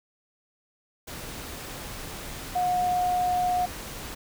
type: tone in noise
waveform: sine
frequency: 722 Hz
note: F#5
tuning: 43 cents flat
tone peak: -22 dBFS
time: 2.55-3.66 s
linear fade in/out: 10 ms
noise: pink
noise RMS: -38 dBFS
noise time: 1.07-4.15 s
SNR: +13 dB
effects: none